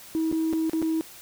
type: tone with dropouts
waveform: sine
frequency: 321.2 Hz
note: E4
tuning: 45 cents flat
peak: -21 dBFS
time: 0.15-1.01 s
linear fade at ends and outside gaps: 0 ms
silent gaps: 0.315-0.326 / 0.528-0.534 / 0.696-0.733 / 0.818-0.825 s
effects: tanh soft clip ceiling -19 dBFS + white hiss -46 dBFS RMS until 1.21 s